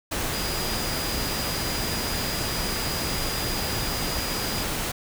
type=tone in noise; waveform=sine; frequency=4899 Hz; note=D#8; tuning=28 cents flat; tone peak=-33 dBFS; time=0.33-4.64 s; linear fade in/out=10 ms; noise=pink; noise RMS=-28 dBFS; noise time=0.11-4.92 s; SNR=-8 dB; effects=none